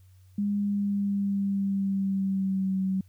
sine tone with pitch glide, 203.6 to 189.97 Hz, G#3 to F#3, -34 to +46 cents, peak -24 dBFS, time 0.38-3.01 s, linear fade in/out 5 ms, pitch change -120 cents, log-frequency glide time 0.57-2.81 s, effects added 93 Hz sine -52 dBFS peak until 3.08 s + white hiss -69 dBFS RMS until 3.08 s

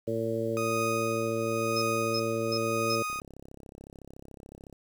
harmonic tone, 113.5 Hz, A#2, 46 cents flat, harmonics 1 / 2 / 3 / 4 / 5, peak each -36 / -36 / -34 / -32 / -33 dBFS, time 0.07-3.03 s, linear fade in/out 10 ms
30% pulse tone with tremolo, 1244.5 Hz, D#6, in tune, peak -26 dBFS, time 0.57-3.2 s, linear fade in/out 0 ms, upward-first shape triangle, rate 0.96 Hz, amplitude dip 70%
sine tone bursts, 5140 Hz, E8, 45 cents flat, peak -30 dBFS, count 4, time 1.76-2.956 s, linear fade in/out 5 ms, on 59 ms, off 320 ms
click train, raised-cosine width 2 ms, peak -33 dBFS, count 56, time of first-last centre 3.1-4.727 s, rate 33.8 Hz
effects 9-bit

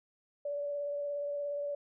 sine tone with vibrato, 576 Hz, D5, 34 cents flat, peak -33 dBFS, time 0.45-1.75 s, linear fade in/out 5 ms, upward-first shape triangle, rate 17 Hz, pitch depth 18 cents each way, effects none

